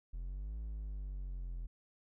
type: exponential two-way sweep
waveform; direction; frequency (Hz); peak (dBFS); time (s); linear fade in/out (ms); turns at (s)
triangle; up then down; 41.13 to 55 to 41.68; -37; 0.13-1.67; 10; 0.58
effects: none